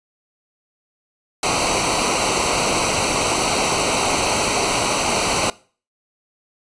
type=noise with comb filter; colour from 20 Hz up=pink; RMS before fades=-19 dBFS; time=1.43-5.5 s; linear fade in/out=2 ms; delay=0.58 ms; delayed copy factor=-0.8; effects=noise-tail reverb RT60 0.4 s tail -21 dB re dry + resampled to 22050 Hz